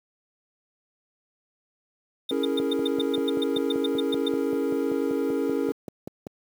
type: tone bursts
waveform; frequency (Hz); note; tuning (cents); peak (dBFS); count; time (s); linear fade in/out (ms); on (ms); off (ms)
triangle; 3628; A#7; -48; -24; 15; 2.29-4.285; 5; 21; 120
type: chord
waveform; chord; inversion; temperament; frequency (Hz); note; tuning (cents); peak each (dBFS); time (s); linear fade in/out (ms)
triangle; A# half-diminished seventh; first; equal; 277.2 / 329.6 / 415.3 / 466.2; C#4 / E4 / G#4 / A#4; 0 / 0 / 0 / 0; -25 / -29 / -27 / -27; 2.31-5.72; 2
type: click train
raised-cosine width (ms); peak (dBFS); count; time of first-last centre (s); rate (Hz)
2; -20; 20; 2.6-6.268; 5.18
effects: high-pass 150 Hz 12 dB/octave + 8-bit